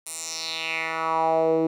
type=tone with band-pass filter sweep; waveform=10% pulse; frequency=161.9 Hz; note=E3; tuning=31 cents flat; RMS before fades=-25 dBFS; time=0.06-1.67 s; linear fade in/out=5 ms; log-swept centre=10000 to 350 Hz; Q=3.4; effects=none